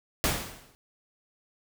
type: noise with exponential decay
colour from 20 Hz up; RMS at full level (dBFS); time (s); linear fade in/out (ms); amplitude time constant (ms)
pink; -23; 0.24-0.75; 0; 110
effects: none